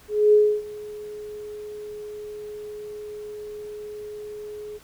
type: tone with ADSR envelope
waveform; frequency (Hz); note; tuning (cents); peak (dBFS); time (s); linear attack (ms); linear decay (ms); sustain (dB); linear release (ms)
sine; 420.8; G#4; +23; -11; 0.08-4.79; 250; 290; -22; 27
effects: pink hiss -52 dBFS RMS until 4.83 s